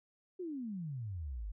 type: exponential sweep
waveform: sine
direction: down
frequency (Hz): 380 to 45.85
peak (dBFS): -38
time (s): 0.39-1.52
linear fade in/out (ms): 10
effects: none